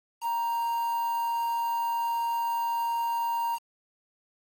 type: tone with quantisation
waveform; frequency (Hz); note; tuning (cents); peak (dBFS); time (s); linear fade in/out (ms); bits
triangle; 932.3; A#5; 0; -24; 0.21-3.59; 50; 7
effects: AAC 48 kbps